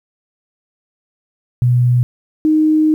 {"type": "tone pair in turn", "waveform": "sine", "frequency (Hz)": [123.1, 310.2], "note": ["B2", "D#4"], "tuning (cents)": [-5, -5], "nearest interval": "octave + major third", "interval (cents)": 1600, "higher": "second", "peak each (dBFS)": -9, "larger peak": "neither", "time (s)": [[1.62, 2.03], [2.45, 2.94]], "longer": "second", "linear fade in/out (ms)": 0, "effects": ["8-bit"]}